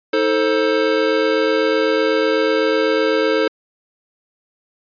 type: chord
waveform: square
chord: A diminished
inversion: second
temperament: just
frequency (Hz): 316.8 / 440 / 528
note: Eb4 / A4 / C5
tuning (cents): +31 / 0 / +16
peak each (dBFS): -22 / -18 / -20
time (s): 0.13-3.48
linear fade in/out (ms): 5
effects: resampled to 11025 Hz